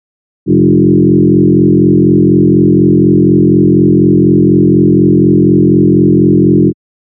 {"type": "tone with frequency modulation", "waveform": "sine", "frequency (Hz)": 246.5, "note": "B3", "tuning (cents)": -3, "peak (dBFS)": -3, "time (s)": [0.46, 6.73], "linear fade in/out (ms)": 50, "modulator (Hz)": 44.1, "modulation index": 2.8, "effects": ["high-pass 100 Hz 12 dB/octave"]}